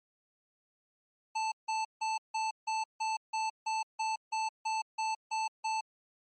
square tone bursts, 880 Hz, A5, in tune, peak -31 dBFS, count 14, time 1.35-5.81 s, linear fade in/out 10 ms, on 170 ms, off 160 ms, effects MP3 32 kbps

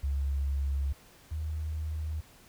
sine tone pair in turn, 69.2 / 77.66 Hz, C#2 / D#2, -2 / -3 cents, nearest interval major second, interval 199 cents, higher second, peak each -27 / -31 dBFS, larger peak first, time 0.03-0.93 / 1.31-2.21 s, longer neither, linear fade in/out 10 ms, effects pink hiss -57 dBFS RMS until 2.48 s

